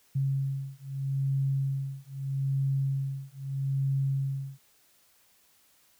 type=beating tone pair; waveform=sine; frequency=136 / 136.79 Hz; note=C#3 / C#3; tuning=-33 / -23 cents; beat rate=0.79 Hz; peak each=-30 dBFS; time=0.15-4.59 s; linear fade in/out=10 ms; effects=white hiss -64 dBFS RMS until 5.99 s